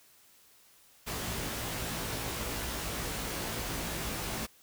pink noise with comb filter, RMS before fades -36 dBFS, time 1.06-4.47 s, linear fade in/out 20 ms, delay 18 ms, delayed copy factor +1, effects white hiss -61 dBFS RMS until 4.62 s

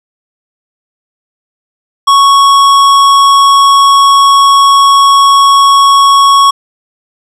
triangle tone with hard clipping, 1108.7 Hz, C#6, in tune, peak -4 dBFS, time 2.07-6.51 s, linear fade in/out 10 ms, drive 17 dB, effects none

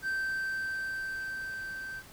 triangle tone with level ramp, 1557 Hz, G6, 12 cents flat, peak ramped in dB -27 to -36 dBFS, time 0.02-2.03 s, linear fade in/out 50 ms, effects pink hiss -52 dBFS RMS until 2.12 s

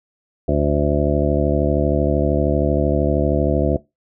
harmonic tone, 72.9 Hz, D2, 12 cents flat, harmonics 1 / 2 / 3 / 4 / 5 / 7 / 8 / 9, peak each -21 / -22 / -25 / -22 / -23 / -24 / -26 / -23 dBFS, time 0.48-3.77 s, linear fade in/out 5 ms, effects noise-tail reverb RT60 0.2 s tail -20 dB re dry

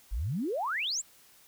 sine exponential sweep, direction up, 42.66 to 8080 Hz, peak -29 dBFS, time 0.11-1.02 s, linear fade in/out 20 ms, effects white hiss -59 dBFS RMS until 1.47 s

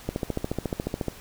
click train, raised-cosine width 2 ms, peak -13 dBFS, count 15, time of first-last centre 0.09-1.083 s, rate 14.1 Hz, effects pink hiss -46 dBFS RMS until 1.2 s

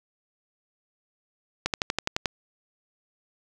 slowing click train, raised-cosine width 0.2 ms, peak -7 dBFS, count 8, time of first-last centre 1.66-2.258 s, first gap 78 ms, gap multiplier 1.03, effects none

